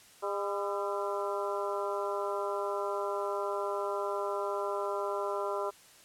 harmonic tone with a mistuned harmonic, 201.6 Hz, G3, 49 cents sharp, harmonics 2 / 3 / 4 / 5 / 6 / 7, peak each -35 / -36 / -42 / -37 / -42 / -42 dBFS, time 0.22-5.71 s, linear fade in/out 20 ms, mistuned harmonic 7, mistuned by -78 cents, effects white hiss -57 dBFS RMS until 6.04 s + low-pass 11000 Hz 12 dB/octave

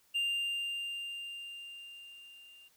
triangle tone with level ramp, 2794 Hz, F7, in tune, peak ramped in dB -27 to -53 dBFS, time 0.14-2.69 s, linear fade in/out 20 ms, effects white hiss -68 dBFS RMS until 2.76 s

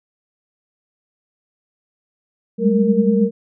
sine tone cluster, 193.3 / 205.4 / 214.9 / 464.5 Hz, G3 / G#3 / A3 / A#4, -24 / -19 / -41 / -6 cents, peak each -18 dBFS, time 2.58-3.31 s, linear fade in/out 50 ms, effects none

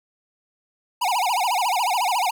square tone with vibrato, 843 Hz, G#5, 26 cents sharp, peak -20 dBFS, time 1.01-2.31 s, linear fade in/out 10 ms, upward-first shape sine, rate 14 Hz, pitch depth 290 cents each way, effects none

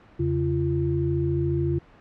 sine tone cluster, 84.1 / 138.2 / 343.3 Hz, E2 / C#3 / F4, +35 / -5 / -30 cents, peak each -28 / -25 / -25 dBFS, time 0.19-1.79 s, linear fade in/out 10 ms, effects pink hiss -52 dBFS RMS until 2 s + low-pass 2000 Hz 12 dB/octave

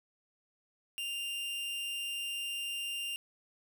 45% pulse tone with amplitude modulation, 2794 Hz, F7, in tune, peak -34 dBFS, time 0.98-3.16 s, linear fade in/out 0 ms, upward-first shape sine, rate 260 Hz, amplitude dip 30%, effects none

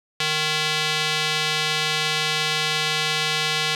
square tone with band-pass filter, 154.3 Hz, D#3, 14 cents flat, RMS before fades -23 dBFS, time 0.2-3.75 s, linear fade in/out 2 ms, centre 3400 Hz, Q 1.4, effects none

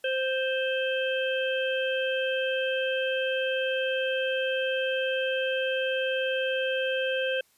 harmonic tone, 523.3 Hz, C5, in tune, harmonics 1 / 3 / 5 / 6, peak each -27 / -32 / -34 / -35 dBFS, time 0.04-7.41 s, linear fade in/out 5 ms, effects white hiss -65 dBFS RMS until 7.57 s + resampled to 32000 Hz

